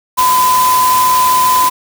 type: tone in noise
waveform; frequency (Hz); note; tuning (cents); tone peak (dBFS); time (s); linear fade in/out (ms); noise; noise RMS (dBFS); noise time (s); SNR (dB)
sine; 1011; B5; +40; -8; 0.17-1.7; 20; white; -18; 0.17-1.7; +7
effects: none